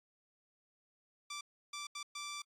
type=tone bursts at uneven times; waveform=10% pulse; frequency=1171 Hz; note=D6; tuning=5 cents flat; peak=-33 dBFS; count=4; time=1.3-1.41 / 1.73-1.87 / 1.95-2.03 / 2.15-2.42 s; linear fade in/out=5 ms; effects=low-pass 10000 Hz 12 dB/octave + AAC 64 kbps